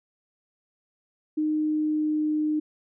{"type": "tone with pitch glide", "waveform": "sine", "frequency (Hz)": [307.1, 305.2], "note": ["D#4", "D#4"], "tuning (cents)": [-23, -33], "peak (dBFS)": -22, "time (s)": [1.37, 2.6], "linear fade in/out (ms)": 10, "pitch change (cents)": -10, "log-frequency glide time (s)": [1.54, 2.31], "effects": []}